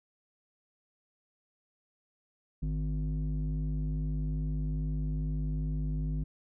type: tone with low-pass filter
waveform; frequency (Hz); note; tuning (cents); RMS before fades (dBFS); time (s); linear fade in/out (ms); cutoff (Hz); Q
square; 51.2; G#1; -24; -32; 2.62-6.24; 10; 200; 7.7
effects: none